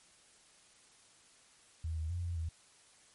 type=tone with pitch steps; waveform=sine; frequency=80.8 / 79.1 / 87.7 / 86.3 / 81.6 Hz; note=E2 / D#2 / F2 / F2 / E2; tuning=-34 / +29 / +8 / -20 / -17 cents; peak=-34 dBFS; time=1.84-2.49 s; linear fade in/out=5 ms; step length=130 ms; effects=white hiss -63 dBFS RMS until 3.14 s + MP3 48 kbps